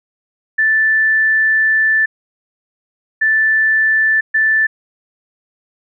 sine tone bursts at uneven times, 1760 Hz, A6, in tune, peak -10 dBFS, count 3, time 0.58-2.06 / 3.21-4.21 / 4.34-4.67 s, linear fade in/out 10 ms, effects none

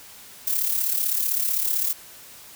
violet noise with amplitude modulation, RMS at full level -21 dBFS, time 0.47-1.93 s, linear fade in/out 5 ms, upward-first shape sine, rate 35.7 Hz, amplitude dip 60%, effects white hiss -45 dBFS RMS until 2.55 s

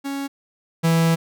45% pulse tone pair in turn, 277.2 / 164.82 Hz, C#4 / E3, 0 / 0 cents, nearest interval major sixth, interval 900 cents, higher first, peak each -25 / -15 dBFS, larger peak second, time 0.04-0.28 / 0.83-1.16 s, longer second, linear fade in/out 20 ms, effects none

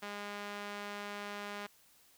sawtooth tone with band-pass filter, 204.6 Hz, G#3, 26 cents flat, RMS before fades -43 dBFS, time 0.02-1.67 s, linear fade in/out 10 ms, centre 1800 Hz, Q 0.61, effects white hiss -65 dBFS RMS until 2.17 s

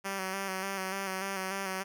5% pulse tone with vibrato, 192.2 Hz, G3, 34 cents flat, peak -22 dBFS, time 0.04-1.84 s, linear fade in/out 20 ms, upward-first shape square, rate 3.4 Hz, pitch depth 31 cents each way, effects none

